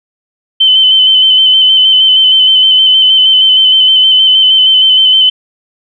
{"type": "tone with vibrato", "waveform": "sine", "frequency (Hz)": 3062, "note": "G7", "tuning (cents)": -41, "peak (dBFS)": -3, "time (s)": [0.6, 5.3], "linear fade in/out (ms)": 10, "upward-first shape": "square", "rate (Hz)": 6.4, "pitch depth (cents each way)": 20, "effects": []}